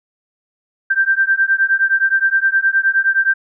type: beating tone pair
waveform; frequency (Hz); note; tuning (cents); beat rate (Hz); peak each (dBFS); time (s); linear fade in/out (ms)
sine; 1567 / 1576.6; G6 / G6; -1 / +9; 9.6; -15; 0.9-3.34; 10
effects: none